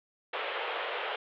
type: band-pass noise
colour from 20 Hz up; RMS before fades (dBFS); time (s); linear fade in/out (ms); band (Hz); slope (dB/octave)
pink; -35; 0.33-1.16; 5; 420 to 3400; 48
effects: none